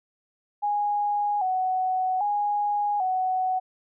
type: tone with vibrato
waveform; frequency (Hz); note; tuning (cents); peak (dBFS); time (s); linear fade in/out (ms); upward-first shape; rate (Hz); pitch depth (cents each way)
sine; 784; G5; 0; -22; 0.62-3.6; 20; square; 0.63; 88
effects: none